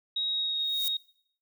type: tone with pitch glide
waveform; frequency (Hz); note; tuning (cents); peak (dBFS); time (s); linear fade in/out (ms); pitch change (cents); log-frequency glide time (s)
sine; 3795 to 3749; A#7 to A#7; +30 to +9; -27; 0.16-0.97; 5; -21; 0.28-0.59
type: noise with exponential growth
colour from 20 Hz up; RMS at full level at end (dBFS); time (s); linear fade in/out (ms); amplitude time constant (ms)
violet; -31; 0.55-0.88; 1; 71
effects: noise-tail reverb RT60 0.7 s tail -21 dB re dry